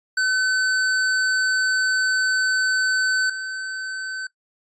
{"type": "tone pair in turn", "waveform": "square", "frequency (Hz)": [1520, 1529.7], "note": ["F#6", "G6"], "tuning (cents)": [46, -43], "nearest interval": "unison", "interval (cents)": 11, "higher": "second", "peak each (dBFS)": [-19, -28], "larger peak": "first", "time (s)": [[0.17, 3.3], [3.3, 4.27]], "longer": "first", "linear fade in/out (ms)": 5, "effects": ["noise-tail reverb RT60 0.1 s tail -18 dB re dry", "resampled to 22050 Hz"]}